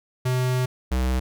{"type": "tone pair in turn", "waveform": "square", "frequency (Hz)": [127.1, 63.67], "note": ["C3", "C2"], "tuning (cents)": [-50, -47], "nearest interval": "octave", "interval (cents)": 1197, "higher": "first", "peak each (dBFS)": -21, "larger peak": "neither", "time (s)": [[0.25, 0.66], [0.91, 1.2]], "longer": "first", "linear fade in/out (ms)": 10, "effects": []}